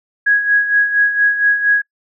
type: tone with tremolo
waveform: sine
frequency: 1659 Hz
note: G#6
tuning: 2 cents flat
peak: -8 dBFS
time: 0.26-1.82 s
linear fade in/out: 10 ms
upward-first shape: sine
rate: 4.3 Hz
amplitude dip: 65%
effects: noise-tail reverb RT60 0.1 s tail -25 dB re dry